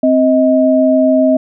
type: tone pair together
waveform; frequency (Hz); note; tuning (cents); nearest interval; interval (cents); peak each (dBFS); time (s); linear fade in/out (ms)
sine; 261.6 / 631.1; C4 / D#5; 0 / +24; octave + minor third; 1524; -10; 0.03-1.37; 5
effects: none